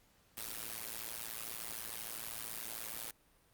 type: noise with amplitude modulation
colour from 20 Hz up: white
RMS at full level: -39 dBFS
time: 0.37-3.11 s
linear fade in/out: 5 ms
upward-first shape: sine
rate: 113 Hz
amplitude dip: 95%
effects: pink hiss -69 dBFS RMS until 3.53 s + Opus 48 kbps